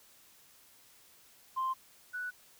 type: tone pair in turn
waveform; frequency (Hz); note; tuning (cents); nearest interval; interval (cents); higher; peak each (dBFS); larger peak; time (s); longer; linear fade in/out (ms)
sine; 1046.5 / 1480; C6 / F#6; 0 / 0; tritone; 600; second; -29 / -35; first; 1.56-1.74 / 2.13-2.31; neither; 20
effects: tanh soft clip ceiling -26 dBFS + white hiss -61 dBFS RMS until 2.59 s